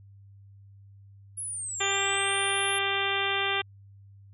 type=exponential two-way sweep; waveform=sine; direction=down then up; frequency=10870 to 6950 to 10870 Hz; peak=-32 dBFS; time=1.37-2.79 s; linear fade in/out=10 ms; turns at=1.85 s
type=harmonic tone; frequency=394.6 Hz; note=G4; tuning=11 cents sharp; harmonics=1 / 2 / 3 / 4 / 5 / 6 / 7 / 8 / 9; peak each=-34 / -34 / -34 / -34 / -34 / -34 / -34 / -34 / -34 dBFS; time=1.8-3.62 s; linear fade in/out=10 ms
effects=added 99 Hz sine -49 dBFS peak until 4.33 s